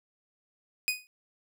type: tone with exponential decay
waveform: sawtooth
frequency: 2489 Hz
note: D#7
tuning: in tune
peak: -19 dBFS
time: 0.88-1.07 s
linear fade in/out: 0 ms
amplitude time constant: 40 ms
effects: none